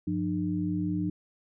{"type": "tone cluster", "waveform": "sine", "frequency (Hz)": [97.2, 176.7, 301.6], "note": ["G2", "F3", "D4"], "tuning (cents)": [-14, 21, 46], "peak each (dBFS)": [-35, -30, -30], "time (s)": [0.07, 1.1], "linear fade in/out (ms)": 5, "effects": []}